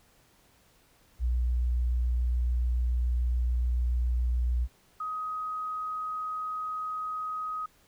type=tone with vibrato; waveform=sine; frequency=60.7 Hz; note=B1; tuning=29 cents flat; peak=-24 dBFS; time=1.19-4.68 s; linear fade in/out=50 ms; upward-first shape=sine; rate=7 Hz; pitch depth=9 cents each way
type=tone; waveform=sine; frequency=1258 Hz; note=D#6; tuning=19 cents sharp; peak=-31 dBFS; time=5-7.66 s; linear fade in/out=5 ms
effects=pink hiss -63 dBFS RMS until 7.87 s